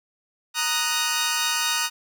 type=chord; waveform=10% pulse; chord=D# minor; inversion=second; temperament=equal; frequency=932.3 / 1244.5 / 1480 Hz; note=A#5 / D#6 / F#6; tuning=0 / 0 / 0 cents; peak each=-18 dBFS; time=0.54-1.9 s; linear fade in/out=50 ms; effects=none